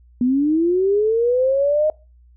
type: linear sweep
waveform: sine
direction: up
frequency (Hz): 240.1 to 623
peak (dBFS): -14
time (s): 0.21-1.9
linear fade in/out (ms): 2
effects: noise-tail reverb RT60 0.3 s tail -23 dB re dry + added 60 Hz sine -47 dBFS peak until 2.36 s

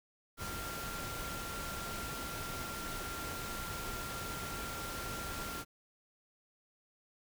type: tone in noise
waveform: sine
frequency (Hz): 1380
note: F6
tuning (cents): -21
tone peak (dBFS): -44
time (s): 0.37-5.65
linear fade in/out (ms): 50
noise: pink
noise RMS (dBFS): -42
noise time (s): 0.37-5.65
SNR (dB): -5
effects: none

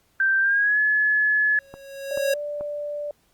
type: tone with pitch glide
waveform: sine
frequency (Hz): 1567 to 1708.8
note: G6 to G#6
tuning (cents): -1 to +49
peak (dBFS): -17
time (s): 0.2-1.59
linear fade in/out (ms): 2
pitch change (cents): +150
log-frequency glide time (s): 0.4-0.79
type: tone with exponential growth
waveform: square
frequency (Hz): 550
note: C#5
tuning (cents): -14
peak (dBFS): -19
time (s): 1.46-2.34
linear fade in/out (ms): 5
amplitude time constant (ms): 190
type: click train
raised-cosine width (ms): 1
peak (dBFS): -23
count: 3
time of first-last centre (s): 1.74-2.61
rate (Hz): 2.3
type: tone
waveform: sine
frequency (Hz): 587.3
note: D5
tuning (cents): 0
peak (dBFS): -27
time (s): 2.11-3.11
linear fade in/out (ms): 2
effects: pink hiss -64 dBFS RMS until 3.33 s + Opus 48 kbps

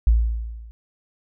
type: tone with level ramp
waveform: sine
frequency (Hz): 56.5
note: A1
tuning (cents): +47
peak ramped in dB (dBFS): -10 to -39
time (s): 0.07-0.71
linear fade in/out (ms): 0
effects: none

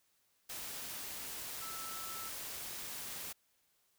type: tone in noise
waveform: sine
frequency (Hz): 1318.5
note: E6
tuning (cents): 0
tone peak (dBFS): -47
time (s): 1.61-2.29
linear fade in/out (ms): 10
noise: white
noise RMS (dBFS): -44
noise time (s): 0.49-3.33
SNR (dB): -6
effects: white hiss -75 dBFS RMS until 3.98 s

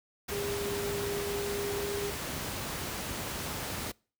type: tone in noise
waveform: sine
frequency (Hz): 404.8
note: G#4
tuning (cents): -44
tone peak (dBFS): -33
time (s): 0.31-2.11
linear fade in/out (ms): 10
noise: pink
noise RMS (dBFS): -36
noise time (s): 0.28-3.92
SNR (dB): 0
effects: noise-tail reverb RT60 0.4 s tail -26 dB re dry + high-pass 60 Hz 12 dB/octave

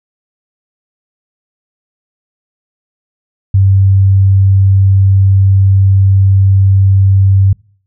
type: tone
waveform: sine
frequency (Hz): 97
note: G2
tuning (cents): -18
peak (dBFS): -4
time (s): 3.54-7.53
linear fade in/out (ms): 5
effects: noise-tail reverb RT60 0.5 s tail -26 dB re dry

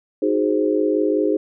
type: chord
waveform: sine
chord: Ab dominant seventh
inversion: second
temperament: equal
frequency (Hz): 311.1 / 370 / 415.3 / 523.3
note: Eb4 / Gb4 / Ab4 / C5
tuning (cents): 0 / 0 / 0 / 0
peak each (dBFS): -20 / -24 / -20 / -24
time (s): 0.22-1.37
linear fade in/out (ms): 5
effects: none

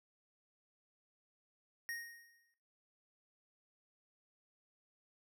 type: tone with exponential decay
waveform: square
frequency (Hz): 1864.7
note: A#6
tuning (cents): 0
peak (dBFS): -39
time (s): 1.89-2.54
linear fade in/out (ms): 0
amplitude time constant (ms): 140
effects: noise-tail reverb RT60 1.0 s tail -18 dB re dry

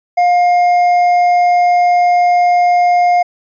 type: tone with hard clipping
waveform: triangle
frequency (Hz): 709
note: F5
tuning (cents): +26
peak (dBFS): -9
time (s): 0.17-3.23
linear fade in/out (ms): 10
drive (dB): 8
effects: resampled to 16000 Hz

